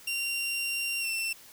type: tone with pitch glide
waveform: sawtooth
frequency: 2764 to 2692 Hz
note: F7 to E7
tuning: -19 to +36 cents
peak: -26 dBFS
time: 0.07-1.33 s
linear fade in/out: 5 ms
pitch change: -45 cents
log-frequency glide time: 1-1.07 s
effects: white hiss -52 dBFS RMS until 1.52 s